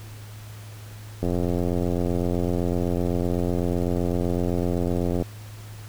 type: click train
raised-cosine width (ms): 2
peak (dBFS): -12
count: 352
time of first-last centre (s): 1.23-5.223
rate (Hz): 87.9
effects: added 106 Hz sine -38 dBFS peak until 5.88 s + pink hiss -47 dBFS RMS until 5.88 s

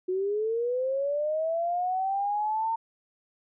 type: linear sweep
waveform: sine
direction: up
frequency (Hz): 362.4 to 913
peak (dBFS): -25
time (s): 0.08-2.76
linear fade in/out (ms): 10
effects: none

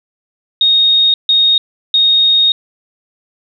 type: tone bursts at uneven times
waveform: sine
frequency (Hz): 3723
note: A#7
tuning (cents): -3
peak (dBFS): -7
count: 3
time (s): 0.61-1.14 / 1.29-1.58 / 1.94-2.52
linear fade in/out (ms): 2
effects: none

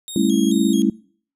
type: tone with vibrato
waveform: 20% pulse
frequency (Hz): 3491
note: A7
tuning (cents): -14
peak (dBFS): -24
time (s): 0.08-0.82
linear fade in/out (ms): 0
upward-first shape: square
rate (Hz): 2.3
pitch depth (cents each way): 110
type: chord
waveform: sine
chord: A dominant seventh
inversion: third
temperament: just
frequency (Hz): 198 / 220 / 275 / 330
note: G3 / A3 / C#4 / E4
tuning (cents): +18 / 0 / -14 / +2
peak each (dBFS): -20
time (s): 0.16-0.9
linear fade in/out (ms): 2
effects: noise-tail reverb RT60 0.5 s tail -23 dB re dry

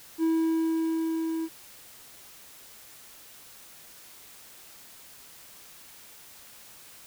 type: tone with level ramp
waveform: triangle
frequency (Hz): 324.8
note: E4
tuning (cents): -26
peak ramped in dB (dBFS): -19 to -26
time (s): 0.18-1.49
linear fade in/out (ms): 50
effects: white hiss -50 dBFS RMS until 7.06 s

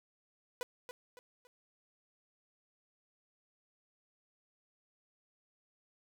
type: tone with echo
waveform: sawtooth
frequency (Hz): 493.9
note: B4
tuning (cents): 0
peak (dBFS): -32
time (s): 0.61-0.63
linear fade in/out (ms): 0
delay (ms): 280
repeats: 3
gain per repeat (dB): -8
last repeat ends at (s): 1.47
effects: none

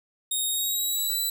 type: tone with pitch glide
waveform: 10% pulse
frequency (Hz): 3729 to 3974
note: A#7 to B7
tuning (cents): 0 to +10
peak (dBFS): -18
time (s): 0.31-1.3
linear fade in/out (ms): 5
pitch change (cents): +110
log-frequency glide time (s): 0.5-1.18
effects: none

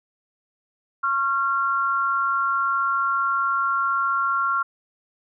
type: tone pair together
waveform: sine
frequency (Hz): 1095 / 1379.6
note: C#6 / F6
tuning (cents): -22 / -22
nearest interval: major third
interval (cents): 400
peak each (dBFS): -24 / -21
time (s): 1.03-4.63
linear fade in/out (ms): 10
effects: none

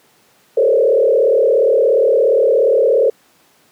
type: tone with frequency modulation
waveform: sine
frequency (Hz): 493.9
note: B4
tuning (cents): 0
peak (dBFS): -9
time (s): 0.57-3.1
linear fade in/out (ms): 5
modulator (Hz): 37.1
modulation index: 1.9
effects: pink hiss -53 dBFS RMS until 3.71 s + high-pass 200 Hz 12 dB/octave

